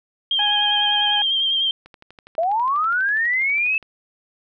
sine tone with vibrato, 3178 Hz, G7, 23 cents sharp, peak -17 dBFS, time 0.31-1.71 s, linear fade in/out 2 ms, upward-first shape triangle, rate 10 Hz, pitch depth 42 cents each way
harmonic tone, 830.6 Hz, G#5, in tune, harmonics 1 / 2 / 3, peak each -23 / -27 / -32 dBFS, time 0.39-1.22 s, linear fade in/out 2 ms
click train, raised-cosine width 0.3 ms, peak -27 dBFS, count 25, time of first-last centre 1.86-3.827 s, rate 12.2 Hz
sine linear sweep, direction up, 622.3 to 2637 Hz, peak -17 dBFS, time 2.38-3.78 s, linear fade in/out 2 ms
effects none

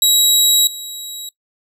20% pulse tone with level steps, 3862 Hz, B7, 39 cents flat, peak -4 / -21 dBFS, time 0.02-1.29 s, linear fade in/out 2 ms, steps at 0.67 s, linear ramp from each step 2 ms, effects noise-tail reverb RT60 0.1 s tail -20 dB re dry

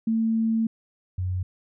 sine tone pair in turn, 224.4 / 91.77 Hz, A3 / F#2, +34 / -14 cents, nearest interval octave + minor third, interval 1548 cents, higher first, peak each -20 / -24 dBFS, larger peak first, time 0.07-0.67 / 1.18-1.43 s, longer first, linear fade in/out 5 ms, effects none

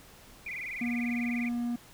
sine tone with vibrato, 2217 Hz, C#7, in tune, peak -35 dBFS, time 0.46-1.49 s, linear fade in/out 5 ms, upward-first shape sine, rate 20 Hz, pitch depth 180 cents each way
triangle tone, 239.1 Hz, A#3, 44 cents sharp, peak -27 dBFS, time 0.81-1.76 s, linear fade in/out 5 ms
effects pink hiss -54 dBFS RMS until 1.93 s

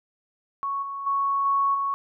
sine tone with level steps, 1108.7 Hz, C#6, in tune, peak -25 / -30 / -21 / -19 / -23 dBFS, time 0.63-1.94 s, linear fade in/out 0 ms, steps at 0.82 / 1.06 / 1.45 / 1.74 s, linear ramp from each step 10 ms, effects none

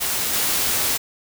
white noise with level steps, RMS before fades -23 / -21 dBFS, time 0-0.98 s, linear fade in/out 20 ms, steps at 0.33 s, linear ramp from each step 5 ms, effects none

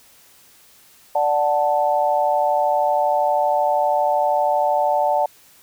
sine chord, D major, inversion none, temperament equal, 587.3 / 740 / 880 Hz, D5 / F#5 / A5, 0 / 0 / 0 cents, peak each -20 dBFS, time 1.15-5.26 s, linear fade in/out 5 ms, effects white hiss -51 dBFS RMS until 5.62 s

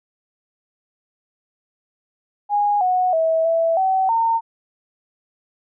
sine tone with pitch steps, 823 / 734 / 648 / 660 / 761 / 912 Hz, G#5 / F#5 / E5 / E5 / F#5 / A#5, -16 / -14 / -30 / +2 / +48 / -38 cents, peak -15 dBFS, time 2.49-4.41 s, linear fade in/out 50 ms, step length 320 ms, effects none

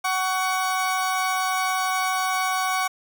30% pulse tone pair together, 749 / 1122.2 Hz, F#5 / C#6, +21 / +21 cents, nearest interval perfect fifth, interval 700 cents, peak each -22 dBFS, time 0.04-2.88 s, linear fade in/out 10 ms, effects none

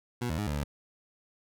20% pulse tone with pitch steps, 121.4 / 79.6 / 104.3 / 74.2 / 72.2 Hz, B2 / D#2 / G#2 / D2 / D2, -29 / +40 / +8 / +18 / -29 cents, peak -25 dBFS, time 0.21-0.64 s, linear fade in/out 10 ms, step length 86 ms, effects none

